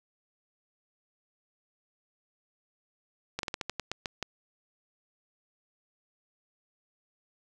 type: slowing click train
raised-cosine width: 0.2 ms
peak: -15 dBFS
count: 10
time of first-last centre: 3.39-4.227 s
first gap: 42 ms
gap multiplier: 1.19
effects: none

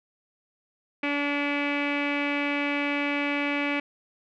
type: tone with low-pass filter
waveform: sawtooth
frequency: 287.3 Hz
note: D4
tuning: 38 cents flat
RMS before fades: -27 dBFS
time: 1.03-3.8 s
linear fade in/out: 5 ms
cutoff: 2400 Hz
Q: 6.3
effects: none

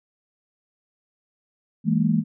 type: tone cluster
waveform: sine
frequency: 162.9 / 206.1 / 229 Hz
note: E3 / G#3 / A#3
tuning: -20 / -13 / -31 cents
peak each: -22 dBFS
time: 1.84-2.24 s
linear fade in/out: 50 ms
effects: none

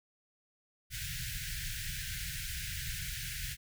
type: band-stop noise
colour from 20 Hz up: pink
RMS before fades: -39 dBFS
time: 0.9-3.57 s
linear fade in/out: 50 ms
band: 160 to 1500 Hz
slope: 96 dB/octave
effects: none

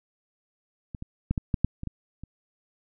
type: clicks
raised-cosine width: 5 ms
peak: -23 / -23 / -12 / -14 / -11 / -8 / -22 / -19 / -27 dBFS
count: 9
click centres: 0.948 / 1.024 / 1.31 / 1.378 / 1.542 / 1.646 / 1.834 / 1.873 / 2.236 s
effects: none

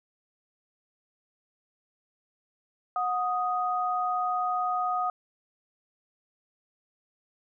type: tone pair together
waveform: sine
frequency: 730 / 1245.7 Hz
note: F#5 / D#6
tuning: -24 / +2 cents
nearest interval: major sixth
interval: 926 cents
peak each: -28 dBFS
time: 2.96-5.1 s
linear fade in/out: 2 ms
effects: none

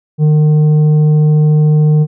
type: tone with tanh clipping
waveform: sine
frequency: 152.3 Hz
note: D#3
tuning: 37 cents flat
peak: -7 dBFS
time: 0.18-2.07 s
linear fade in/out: 50 ms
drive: 6 dB
effects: none

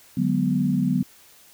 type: chord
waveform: sine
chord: G# half-diminished seventh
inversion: second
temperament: equal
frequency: 146.83 / 185 / 207.7 / 246.9 Hz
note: D3 / F#3 / G#3 / B3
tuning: 0 / 0 / 0 / 0 cents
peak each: -26 / -23 / -28 / -23 dBFS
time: 0.17-1.03 s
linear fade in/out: 5 ms
effects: white hiss -52 dBFS RMS until 1.53 s

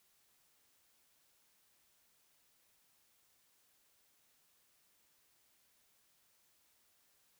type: silence
effects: white hiss -73 dBFS RMS until 7.39 s

